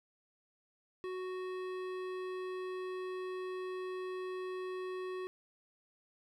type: tone with hard clipping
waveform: sine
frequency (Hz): 370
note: F#4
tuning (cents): 0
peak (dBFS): -40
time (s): 1.04-5.27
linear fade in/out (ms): 0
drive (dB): 15
effects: none